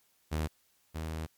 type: tone pair in turn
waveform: sawtooth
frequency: 77.78 / 79.6 Hz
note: D#2 / D#2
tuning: 0 / +40 cents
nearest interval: unison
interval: 40 cents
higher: second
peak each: -26 / -31 dBFS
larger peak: first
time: 0.31-0.48 / 0.94-1.27 s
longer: second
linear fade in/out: 20 ms
effects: white hiss -70 dBFS RMS until 1.37 s + MP3 96 kbps